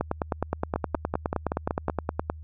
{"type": "two click trains", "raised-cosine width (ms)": 1, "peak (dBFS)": [-11, -12], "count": [23, 7], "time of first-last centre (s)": [[0.01, 2.299], [0.76, 1.899]], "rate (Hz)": [9.61, 5.27], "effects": ["added 78 Hz sine -39 dBFS peak until 2.43 s"]}